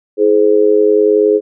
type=tone with amplitude modulation; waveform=sine; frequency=422.4 Hz; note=G#4; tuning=29 cents sharp; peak=-3 dBFS; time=0.17-1.41 s; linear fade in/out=50 ms; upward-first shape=sine; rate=99.4 Hz; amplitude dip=90%; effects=none